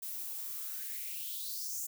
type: noise with high-pass filter sweep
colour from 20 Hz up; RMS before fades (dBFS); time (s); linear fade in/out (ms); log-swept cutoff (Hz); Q
violet; -40; 0.02-1.87; 10; 510 to 7200; 4.7
effects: none